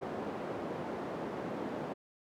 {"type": "band-pass noise", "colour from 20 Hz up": "white", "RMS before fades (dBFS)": -39, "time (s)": [0.01, 1.94], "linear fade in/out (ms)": 20, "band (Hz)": [180, 580], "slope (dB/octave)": 12, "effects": []}